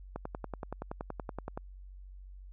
click train, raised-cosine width 1 ms, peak -23 dBFS, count 16, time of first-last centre 0.16-1.575 s, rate 10.6 Hz, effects added 47 Hz sine -46 dBFS peak until 2.52 s

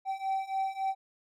triangle beating tone pair, 770 / 773.6 Hz, G5 / G5, -31 / -23 cents, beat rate 3.6 Hz, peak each -32 / -30 dBFS, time 0.05-0.95 s, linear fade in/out 50 ms, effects none

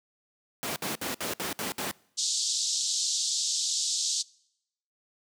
pink noise bursts, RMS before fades -31 dBFS, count 7, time 0.63-1.912 s, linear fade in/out 0 ms, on 130 ms, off 62 ms
white band-pass noise, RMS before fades -29 dBFS, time 2.17-4.23 s, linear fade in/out 20 ms, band 3600 to 7700 Hz, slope 48 dB/octave
effects noise-tail reverb RT60 0.8 s tail -25 dB re dry + high-pass 200 Hz 12 dB/octave

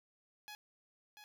10% pulse tone with echo, 839 Hz, G#5, 17 cents sharp, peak -39 dBFS, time 0.48-0.55 s, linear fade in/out 0 ms, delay 690 ms, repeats 1, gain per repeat -7 dB, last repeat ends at 1.24 s, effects none

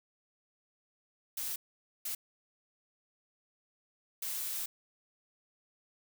blue noise bursts at uneven times, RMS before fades -37 dBFS, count 3, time 1.37-1.56 / 2.05-2.15 / 4.22-4.66 s, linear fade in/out 5 ms, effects none

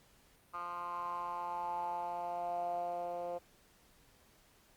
10% pulse tone with band-pass filter sweep, 174.61 Hz, F3, in tune, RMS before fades -39 dBFS, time 0.53-3.39 s, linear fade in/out 20 ms, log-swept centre 1200 to 580 Hz, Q 6.7, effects pink hiss -66 dBFS RMS until 4.76 s + Opus 48 kbps

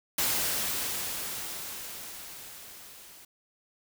white noise with level ramp, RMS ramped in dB -27 to -51 dBFS, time 0.18-3.25 s, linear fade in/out 5 ms, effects none

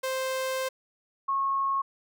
sawtooth / sine tone pair in turn, 523.3 / 1092 Hz, C5 / C#6, 0 / -26 cents, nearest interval octave + minor second, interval 1274 cents, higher second, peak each -24 dBFS, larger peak neither, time 0.03-0.69 / 1.28-1.82 s, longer first, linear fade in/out 10 ms, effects none

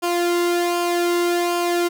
sawtooth tone with flanger, 348.3 Hz, F4, 5 cents flat, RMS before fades -20 dBFS, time 0.02-1.89 s, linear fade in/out 20 ms, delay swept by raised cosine 0.51 to 1.25 ms, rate 1.3 Hz, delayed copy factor -0.6, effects none

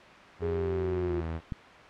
sawtooth tone with pitch glide, 87.31 to 81.46 Hz, F2 to E2, 0 to -20 cents, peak -28 dBFS, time 0.39-1.41 s, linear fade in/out 50 ms, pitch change -120 cents, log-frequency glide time 1.07-1.12 s
sine exponential sweep, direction down, 414.4 to 349.2 Hz, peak -29 dBFS, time 0.42-1.21 s, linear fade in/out 5 ms
click, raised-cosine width 5 ms, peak -21 dBFS, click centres 1.522 s
effects white hiss -48 dBFS RMS until 1.89 s + low-pass 2000 Hz 12 dB/octave

